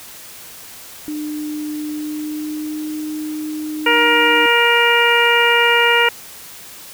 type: tone with pitch glide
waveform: sine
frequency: 301.6 to 306.5 Hz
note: D4 to D#4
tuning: +46 to -26 cents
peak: -22 dBFS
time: 1.08-4.46 s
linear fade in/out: 0 ms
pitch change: +28 cents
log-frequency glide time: 1.83-2.91 s
type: harmonic tone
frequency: 471.9 Hz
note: A#4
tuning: 21 cents sharp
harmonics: 1 / 2 / 3 / 4 / 5 / 6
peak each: -18 / -18 / -18 / -18 / -18 / -18 dBFS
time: 3.86-6.09 s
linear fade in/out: 5 ms
effects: white hiss -37 dBFS RMS until 6.93 s